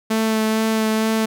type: tone with vibrato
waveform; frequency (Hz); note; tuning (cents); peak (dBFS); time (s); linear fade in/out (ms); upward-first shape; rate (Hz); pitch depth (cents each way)
sawtooth; 220; A3; 0; -13; 0.1-1.26; 10; sine; 2.2; 13
effects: none